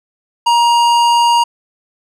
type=tone with hard clipping; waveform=sine; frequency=944 Hz; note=A#5; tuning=22 cents sharp; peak=-10 dBFS; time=0.46-1.44 s; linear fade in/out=10 ms; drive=14 dB; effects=none